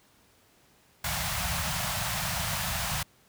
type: band-stop noise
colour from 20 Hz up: pink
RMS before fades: -30 dBFS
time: 1.04-3.03 s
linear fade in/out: 5 ms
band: 190 to 620 Hz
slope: 48 dB/octave
effects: pink hiss -62 dBFS RMS until 3.28 s + high-pass 60 Hz 12 dB/octave